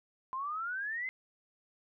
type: exponential sweep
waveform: sine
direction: up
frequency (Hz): 1021 to 2093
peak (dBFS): -34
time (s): 0.33-1.09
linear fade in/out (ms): 0
effects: none